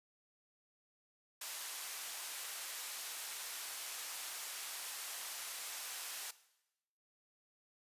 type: band-pass noise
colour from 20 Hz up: white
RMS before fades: -45 dBFS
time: 1.41-6.31 s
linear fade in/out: 5 ms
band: 720 to 13000 Hz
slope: 12 dB/octave
effects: noise-tail reverb RT60 0.9 s tail -17 dB re dry + resampled to 32000 Hz